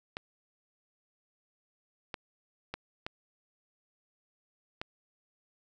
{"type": "clicks", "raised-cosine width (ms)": 0.3, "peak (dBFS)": -20, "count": 5, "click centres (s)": [0.169, 2.142, 2.74, 3.065, 4.815], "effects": []}